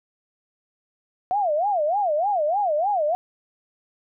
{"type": "tone with vibrato", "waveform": "sine", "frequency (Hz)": 702, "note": "F5", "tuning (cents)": 9, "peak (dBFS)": -19, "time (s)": [1.31, 3.15], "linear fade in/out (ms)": 0, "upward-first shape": "sine", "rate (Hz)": 3.3, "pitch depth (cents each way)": 300, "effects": []}